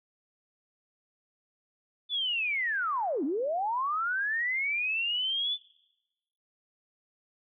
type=linear two-way sweep; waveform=sine; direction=down then up; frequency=3520 to 253 to 3520 Hz; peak=-27 dBFS; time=2.09-5.58 s; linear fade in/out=50 ms; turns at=3.24 s; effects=noise-tail reverb RT60 1.0 s tail -23 dB re dry